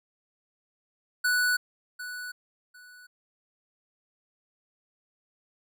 square tone with echo, 1480 Hz, F#6, in tune, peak -23 dBFS, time 1.24-1.57 s, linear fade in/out 10 ms, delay 750 ms, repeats 2, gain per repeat -13 dB, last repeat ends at 3.07 s, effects none

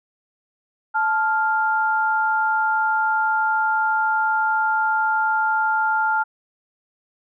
sine tone pair together, 874 / 1396.9 Hz, A5 / F6, -12 / 0 cents, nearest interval minor sixth, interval 812 cents, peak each -20 dBFS, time 0.94-6.24 s, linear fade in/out 20 ms, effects none

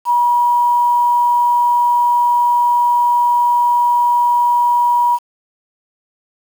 sine tone with quantisation, 963 Hz, B5, 44 cents flat, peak -10 dBFS, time 0.05-5.19 s, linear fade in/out 50 ms, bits 6, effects none

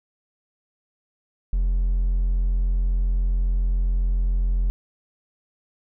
triangle tone with hard clipping, 43.65 Hz, F1, in tune, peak -19 dBFS, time 1.53-4.7 s, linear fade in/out 0 ms, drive 5 dB, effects none

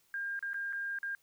sine tone with dropouts, 1606 Hz, G6, 41 cents sharp, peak -34 dBFS, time 0.14-1.15 s, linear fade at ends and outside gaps 1 ms, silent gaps 0.392-0.426 / 0.533-0.543 / 0.726-0.731 / 0.987-1.03 s, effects white hiss -70 dBFS RMS until 1.22 s

